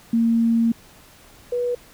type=tone pair in turn; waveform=sine; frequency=230 / 487.4 Hz; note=A#3 / B4; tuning=-23 / -23 cents; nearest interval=octave + minor second; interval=1300 cents; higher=second; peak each=-15 / -20 dBFS; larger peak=first; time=0.13-0.72 / 1.52-1.75 s; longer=first; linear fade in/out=5 ms; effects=pink hiss -49 dBFS RMS until 1.93 s